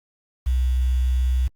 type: tone with quantisation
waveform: sine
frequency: 63.1 Hz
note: B1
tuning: 38 cents sharp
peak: -17 dBFS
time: 0.46-1.48 s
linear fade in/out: 10 ms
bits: 7
effects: Opus 48 kbps